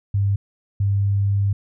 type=tone pair in turn; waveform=sine; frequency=99.8 / 99.8 Hz; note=G2 / G2; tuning=+32 / +32 cents; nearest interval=unison; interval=0 cents; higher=neither; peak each=-16 dBFS; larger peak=neither; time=0.14-0.36 / 0.8-1.53 s; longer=second; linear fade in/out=5 ms; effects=none

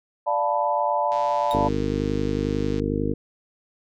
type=chord; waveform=sine; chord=B half-diminished seventh; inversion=first; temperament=equal; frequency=587.3 / 698.5 / 880 / 987.8 Hz; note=D5 / F5 / A5 / B5; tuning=0 / 0 / 0 / 0 cents; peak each=-25 / -27 / -24 / -26 dBFS; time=0.26-1.69 s; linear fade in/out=20 ms
type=click train; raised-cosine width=0.2 ms; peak=-24 dBFS; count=224; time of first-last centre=1.12-2.797 s; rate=133 Hz
type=tone with exponential decay; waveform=45% pulse; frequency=3729 Hz; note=A#7; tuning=in tune; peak=-28 dBFS; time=1.51-1.6 s; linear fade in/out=0 ms; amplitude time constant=18 ms
type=harmonic tone; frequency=51.1 Hz; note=G#1; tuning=27 cents flat; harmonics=1 / 2 / 3 / 4 / 5 / 6 / 7 / 8 / 9; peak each=-31 / -31 / -31 / -33 / -28 / -29 / -34 / -34 / -29 dBFS; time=1.53-3.14 s; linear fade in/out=10 ms
effects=none

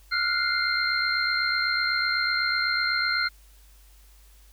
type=tone cluster; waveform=sine; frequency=1383 / 1451 / 2098 / 4178 Hz; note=F6 / F#6 / C7 / C8; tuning=-17 / -34 / +4 / -3 cents; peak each=-28 dBFS; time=0.11-3.29 s; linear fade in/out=20 ms; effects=added 50 Hz sine -51 dBFS peak until 4.52 s + white hiss -59 dBFS RMS until 4.52 s

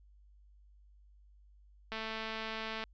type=click train; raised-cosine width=0.3 ms; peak=-24 dBFS; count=204; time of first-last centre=1.92-2.839 s; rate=221 Hz; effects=added 50 Hz sine -58 dBFS peak until 2.93 s + resampled to 16000 Hz

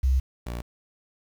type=tone pair in turn; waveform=sine / sawtooth; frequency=65.41 / 59.3 Hz; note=C2 / A#1; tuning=0 / +30 cents; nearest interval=major second; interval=170 cents; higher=first; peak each=-18 / -27 dBFS; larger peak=first; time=0.03-0.2 / 0.46-0.62 s; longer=first; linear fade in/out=10 ms; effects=8-bit

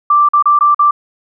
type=tone with dropouts; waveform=sine; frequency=1174.7 Hz; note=D6; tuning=in tune; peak=-6 dBFS; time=0.1-0.91 s; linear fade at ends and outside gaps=5 ms; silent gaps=0.288-0.334 / 0.425-0.456 / 0.59-0.608 / 0.746-0.792 s; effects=none

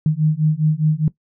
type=beating tone pair; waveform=sine; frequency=152.2 / 157.1 Hz; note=D#3 / D#3; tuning=-38 / +17 cents; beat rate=4.9 Hz; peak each=-17 / -17 dBFS; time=0.06-1.08 s; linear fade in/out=2 ms; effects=noise-tail reverb RT60 0.1 s tail -18 dB re dry

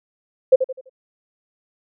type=tone with echo; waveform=sine; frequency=520 Hz; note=C5; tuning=11 cents flat; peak=-6 dBFS; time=0.52-0.56 s; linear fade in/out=10 ms; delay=84 ms; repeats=4; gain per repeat=-9 dB; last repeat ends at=0.896 s; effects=none

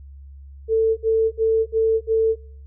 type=tone bursts; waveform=sine; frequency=445.7 Hz; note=A4; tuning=22 cents sharp; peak=-14 dBFS; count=5; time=0.68-2.358 s; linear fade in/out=50 ms; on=290 ms; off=57 ms; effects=noise-tail reverb RT60 0.5 s tail -20 dB re dry + added 69 Hz sine -38 dBFS peak until 2.66 s

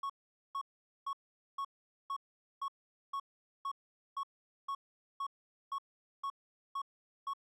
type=tone bursts; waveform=triangle; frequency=1105 Hz; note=C#6; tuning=6 cents flat; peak=-33 dBFS; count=15; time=0.03-7.335 s; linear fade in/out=5 ms; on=67 ms; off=450 ms; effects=none

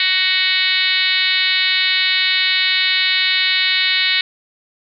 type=tone with frequency modulation; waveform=sine; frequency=2960 Hz; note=F#7; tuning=in tune; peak=-13 dBFS; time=0-4.21 s; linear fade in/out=2 ms; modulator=366 Hz; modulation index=3.3; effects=none

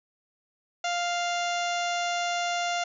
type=harmonic tone; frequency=698.5 Hz; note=F5; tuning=in tune; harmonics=1 / 2 / 3 / 4 / 5 / 6 / 7 / 8 / 9 / 10; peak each=-28 / -34 / -36 / -36 / -39 / -42 / -47 / -42 / -43 / -44 dBFS; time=0.84-2.84 s; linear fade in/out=5 ms; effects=none

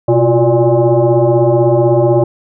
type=tone with frequency modulation; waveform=sine; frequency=110 Hz; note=A2; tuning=in tune; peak=-7 dBFS; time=0.08-2.24 s; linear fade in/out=5 ms; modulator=236 Hz; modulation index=2.5; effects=none

